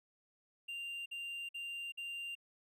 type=tone bursts; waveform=triangle; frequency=2785 Hz; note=F7; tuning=5 cents flat; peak=-39 dBFS; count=4; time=0.68-2.353 s; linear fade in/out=10 ms; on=380 ms; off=51 ms; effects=none